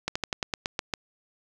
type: slowing click train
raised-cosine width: 0.2 ms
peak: -10 dBFS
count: 9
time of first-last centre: 0.08-0.938 s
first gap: 75 ms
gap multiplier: 1.1
effects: none